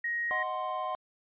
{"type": "tone", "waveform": "sine", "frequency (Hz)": 1881, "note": "A#6", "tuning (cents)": 15, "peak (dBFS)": -29, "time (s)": [0.04, 0.43], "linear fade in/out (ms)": 5}
{"type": "chord", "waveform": "triangle", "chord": "C diminished", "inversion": "first", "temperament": "equal", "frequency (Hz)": [622.3, 740, 1046.5], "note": ["Eb5", "Gb5", "C6"], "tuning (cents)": [0, 0, 0], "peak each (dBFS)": [-36, -34, -32], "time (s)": [0.31, 0.95], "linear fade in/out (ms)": 0}
{"effects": ["resampled to 8000 Hz"]}